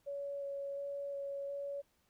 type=tone with vibrato; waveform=sine; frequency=561 Hz; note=C#5; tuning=21 cents sharp; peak=-38 dBFS; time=0.06-1.82 s; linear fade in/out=20 ms; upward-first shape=square; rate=1.4 Hz; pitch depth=8 cents each way; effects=pink hiss -75 dBFS RMS until 2.09 s